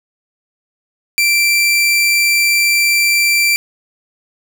sawtooth tone, 2349 Hz, D7, in tune, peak -7 dBFS, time 1.18-3.56 s, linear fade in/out 0 ms, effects none

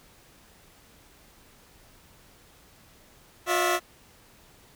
15% pulse tone cluster, 356.1 / 581 / 657 Hz, F4 / D5 / E5, +34 / -19 / -6 cents, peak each -19 / -26 / -20 dBFS, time 3.46-3.8 s, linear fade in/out 50 ms, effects pink hiss -56 dBFS RMS until 4.75 s

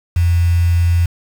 sine tone with quantisation, 86.2 Hz, F2, 22 cents flat, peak -10 dBFS, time 0.16-1.06 s, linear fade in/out 5 ms, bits 5, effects none

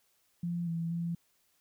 sine tone with pitch steps, 172.4 / 166.5 / 169.7 Hz, F3 / E3 / F3, -22 / +18 / -49 cents, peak -31 dBFS, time 0.43-1.15 s, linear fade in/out 5 ms, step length 240 ms, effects white hiss -72 dBFS RMS until 1.6 s

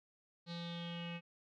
square tone with low-pass filter sweep, 170.8 Hz, F3, 38 cents flat, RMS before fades -44 dBFS, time 0.46-1.21 s, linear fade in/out 50 ms, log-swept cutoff 4200 to 2600 Hz, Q 7.8, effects none

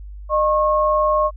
sine tone pair together, 610.1 / 1087 Hz, D#5 / C#6, -34 / -34 cents, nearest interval minor seventh, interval 1000 cents, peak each -17 dBFS, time 0.29-1.31 s, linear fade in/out 50 ms, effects added 50 Hz sine -32 dBFS peak until 1.36 s

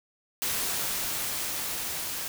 white noise with level ramp, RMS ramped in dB -29 to -34 dBFS, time 0.42-2.28 s, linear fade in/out 0 ms, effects none

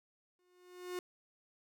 45% pulse tone with exponential growth, 360 Hz, F#4, 47 cents flat, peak -36 dBFS, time 0.39-0.99 s, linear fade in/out 1 ms, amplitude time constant 130 ms, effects none

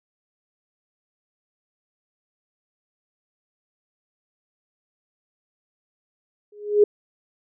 sine tone with exponential growth, 415.3 Hz, G#4, in tune, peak -8 dBFS, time 6.52-6.84 s, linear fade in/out 5 ms, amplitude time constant 69 ms, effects none

